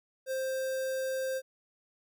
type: tone with notch filter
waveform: square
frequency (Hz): 526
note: C5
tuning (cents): +9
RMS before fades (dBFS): -33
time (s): 0.26-1.42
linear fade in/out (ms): 50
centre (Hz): 2900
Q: 1.3
effects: none